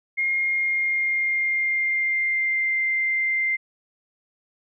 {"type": "tone with pitch glide", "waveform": "sine", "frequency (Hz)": [2135, 2090], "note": ["C7", "C7"], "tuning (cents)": [34, -2], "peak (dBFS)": -20, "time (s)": [0.17, 3.57], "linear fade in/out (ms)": 20, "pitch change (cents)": -36, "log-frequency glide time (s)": [0.36, 2.82], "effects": []}